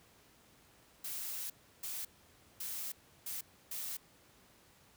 blue noise bursts at uneven times, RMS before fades -41 dBFS, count 5, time 1.04-1.5 / 1.83-2.05 / 2.6-2.92 / 3.26-3.41 / 3.71-3.97 s, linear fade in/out 5 ms, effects pink hiss -64 dBFS RMS until 4.96 s + high-pass 60 Hz 12 dB/octave

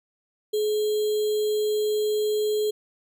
sine tone with sample-and-hold, 424.6 Hz, G#4, 38 cents sharp, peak -21 dBFS, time 0.53-2.71 s, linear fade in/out 10 ms, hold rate 3675 Hz, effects none

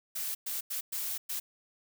blue noise bursts at uneven times, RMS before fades -35 dBFS, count 5, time 0.15-0.35 / 0.46-0.61 / 0.7-0.81 / 0.92-1.18 / 1.29-1.4 s, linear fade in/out 10 ms, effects none

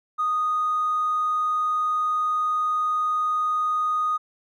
triangle tone with tanh clipping, 1240 Hz, D#6, 6 cents flat, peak -20 dBFS, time 0.18-4.18 s, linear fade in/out 20 ms, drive 1 dB, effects none

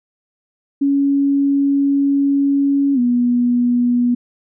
sine tone with pitch glide, 279.4 to 243.2 Hz, C#4 to B3, +14 to -26 cents, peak -12 dBFS, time 0.81-4.15 s, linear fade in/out 10 ms, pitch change -240 cents, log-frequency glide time 2.94-2.99 s, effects none

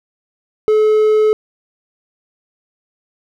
triangle tone, 430 Hz, A4, 40 cents flat, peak -7 dBFS, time 0.68-1.33 s, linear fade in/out 0 ms, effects none

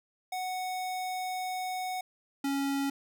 square tone pair in turn, 740 / 277.2 Hz, F#5 / C#4, 0 / 0 cents, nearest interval octave + perfect fourth, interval 1700 cents, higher first, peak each -33 / -29 dBFS, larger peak second, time 0.32-2.01 / 2.44-2.9 s, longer first, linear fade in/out 5 ms, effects none

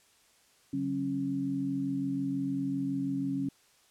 sine tone cluster, 141.3 / 187 / 273.8 Hz, C#3 / F#3 / C#4, +34 / +19 / -21 cents, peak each -38 / -38 / -30 dBFS, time 0.73-3.49 s, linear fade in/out 5 ms, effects white hiss -64 dBFS RMS until 3.9 s + low-pass 10000 Hz 12 dB/octave

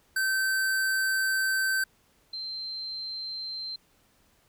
square / sine tone pair in turn, 1546 / 4127 Hz, G6 / C8, -24 / -25 cents, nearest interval octave + perfect fourth, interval 1699 cents, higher second, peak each -25 / -33 dBFS, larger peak first, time 0.16-1.84 / 2.33-3.76 s, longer first, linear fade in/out 5 ms, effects pink hiss -65 dBFS RMS until 4.48 s

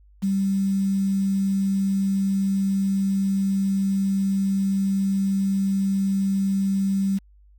sine tone with quantisation, 195.1 Hz, G3, 8 cents flat, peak -19 dBFS, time 0.22-7.19 s, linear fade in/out 20 ms, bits 7, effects added 50 Hz sine -50 dBFS peak until 7.58 s

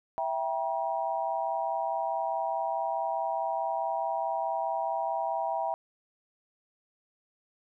sine chord, E diminished, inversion none, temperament equal with one note detuned, 659.3 / 784 / 954.7 Hz, E5 / G5 / Bb5, 0 / 0 / +41 cents, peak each -32 / -32 / -33 dBFS, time 0.18-5.74 s, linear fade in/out 0 ms, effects none

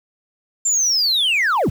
sine linear sweep, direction down, 7370 to 55 Hz, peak -12 dBFS, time 0.65-1.7 s, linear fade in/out 10 ms, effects tanh soft clip ceiling -14 dBFS + 7-bit

